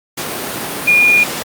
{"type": "tone in noise", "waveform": "sine", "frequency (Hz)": 2431, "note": "D#7", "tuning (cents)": -41, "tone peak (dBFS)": -7, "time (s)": [0.87, 1.24], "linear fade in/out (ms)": 10, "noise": "pink", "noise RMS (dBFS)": -21, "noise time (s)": [0.17, 1.43], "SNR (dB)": 11, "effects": ["high-pass 200 Hz 12 dB/octave", "Opus 48 kbps"]}